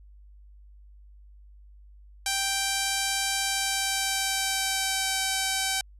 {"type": "tone with pitch glide", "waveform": "5% pulse", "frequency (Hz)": [783, 770.9], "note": ["G5", "G5"], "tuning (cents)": [-2, -29], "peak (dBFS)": -13, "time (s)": [2.26, 5.81], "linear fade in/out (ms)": 2, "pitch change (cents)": -27, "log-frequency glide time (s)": [3.41, 5.21], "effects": ["added 50 Hz sine -48 dBFS peak until 5.99 s", "resampled to 32000 Hz"]}